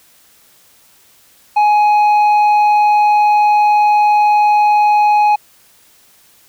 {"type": "tone with tanh clipping", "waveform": "sine", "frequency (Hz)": 837, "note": "G#5", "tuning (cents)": 13, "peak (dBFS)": -9, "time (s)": [1.56, 5.36], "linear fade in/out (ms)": 10, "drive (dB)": 6, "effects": ["white hiss -49 dBFS RMS until 6.48 s"]}